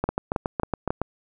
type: two click trains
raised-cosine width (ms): 1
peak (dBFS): -10 / -9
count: 8 / 4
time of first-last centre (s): 0.04-1.016 / 0.09-0.905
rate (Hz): 7.17 / 3.68
effects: none